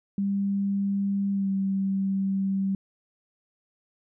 sine tone with pitch glide, 198.5 to 194.08 Hz, G3 to G3, +22 to -17 cents, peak -23 dBFS, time 0.18-2.75 s, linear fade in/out 2 ms, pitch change -39 cents, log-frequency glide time 1.32-1.5 s, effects none

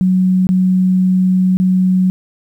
sine tone with dropouts, 185.2 Hz, F#3, 2 cents sharp, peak -9 dBFS, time 0.01-2.1 s, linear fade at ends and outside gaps 0 ms, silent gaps 0.469-0.49 / 1.57-1.6 s, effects 8-bit

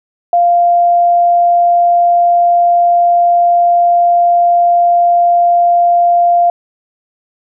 sine tone, 696 Hz, F5, 6 cents flat, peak -6 dBFS, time 0.33-6.5 s, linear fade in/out 2 ms, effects none

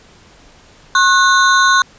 square ring-modulated tone, 1278 Hz, D#6, 46 cents sharp, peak -6 dBFS, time 0.95-1.82 s, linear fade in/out 2 ms, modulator 198 Hz, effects pink hiss -45 dBFS RMS until 1.98 s + resampled to 16000 Hz

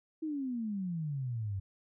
sine exponential sweep, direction down, 323.9 to 93.8 Hz, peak -33 dBFS, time 0.22-1.6 s, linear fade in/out 10 ms, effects none

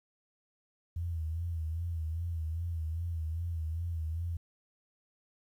sine tone with vibrato, 82.41 Hz, E2, in tune, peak -32 dBFS, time 0.96-4.37 s, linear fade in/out 5 ms, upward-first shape sine, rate 2.5 Hz, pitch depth 75 cents each way, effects 11-bit

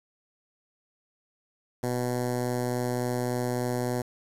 10% pulse tone with notch filter, 123.47 Hz, B2, in tune, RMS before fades -29 dBFS, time 1.83-4.02 s, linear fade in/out 5 ms, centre 2800 Hz, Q 0.64, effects resampled to 32000 Hz + 8-bit

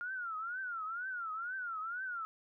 sine tone with vibrato, 1400 Hz, F6, 4 cents sharp, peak -37 dBFS, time 0.01-2.25 s, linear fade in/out 0 ms, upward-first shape triangle, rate 2.1 Hz, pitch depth 200 cents each way, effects none

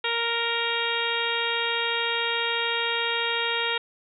harmonic tone, 466.2 Hz, A#4, in tune, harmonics 1 / 2 / 3 / 4 / 5 / 6 / 7 / 8, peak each -32 / -32 / -32 / -32 / -32 / -32 / -32 / -32 dBFS, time 0.04-3.78 s, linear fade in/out 5 ms, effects none

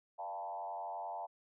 sine tone with frequency modulation, 784 Hz, G5, in tune, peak -39 dBFS, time 0.18-1.27 s, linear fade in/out 20 ms, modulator 91.4 Hz, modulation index 1.7, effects none

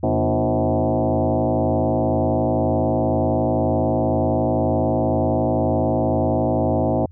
sine tone with frequency modulation, 196 Hz, G3, in tune, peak -16 dBFS, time 0.03-7.06 s, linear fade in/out 5 ms, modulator 111 Hz, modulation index 5.1, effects added 87 Hz sine -40 dBFS peak until 7.11 s

